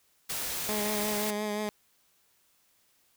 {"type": "noise", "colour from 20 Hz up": "white", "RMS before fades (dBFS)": -34, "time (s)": [0.29, 1.31], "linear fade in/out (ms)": 10}
{"type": "tone with vibrato", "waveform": "15% pulse", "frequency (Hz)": 210, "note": "G#3", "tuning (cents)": 19, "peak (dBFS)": -24, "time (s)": [0.69, 1.69], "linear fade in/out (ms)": 0, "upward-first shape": "triangle", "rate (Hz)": 5.7, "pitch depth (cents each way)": 32}
{"effects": ["white hiss -68 dBFS RMS until 3.16 s"]}